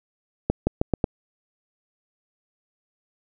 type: accelerating click train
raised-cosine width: 2 ms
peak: -6 dBFS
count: 5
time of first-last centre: 0.5-1.042 s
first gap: 170 ms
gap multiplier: 0.85
effects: none